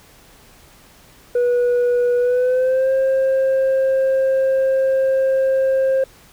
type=tone with pitch glide; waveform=sine; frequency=487.2 to 531.3 Hz; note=B4 to C5; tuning=-24 to +26 cents; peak=-11 dBFS; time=1.35-6.04 s; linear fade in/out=5 ms; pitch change=+150 cents; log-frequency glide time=2.18-2.92 s; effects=tanh soft clip ceiling -13 dBFS + pink hiss -48 dBFS RMS until 6.32 s